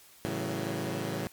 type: chord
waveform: 15% pulse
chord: F# minor seventh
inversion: first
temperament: equal with one note detuned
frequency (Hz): 110 / 138.59 / 164.81 / 188.45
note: A2 / C#3 / E3 / F#3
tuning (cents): 0 / 0 / 0 / +32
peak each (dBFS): -31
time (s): 0.25-1.27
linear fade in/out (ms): 0
effects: white hiss -56 dBFS RMS until 1.32 s + MP3 96 kbps